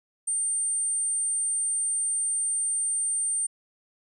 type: tone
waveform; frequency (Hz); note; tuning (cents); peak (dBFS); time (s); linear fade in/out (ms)
sine; 8840; C#9; -6; -24; 0.27-3.47; 10
effects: none